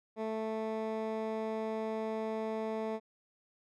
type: tone with band-pass filter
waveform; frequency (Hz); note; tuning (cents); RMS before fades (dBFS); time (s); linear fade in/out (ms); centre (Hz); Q
15% pulse; 220; A3; 0; -36; 0.16-3; 50; 460; 0.64
effects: none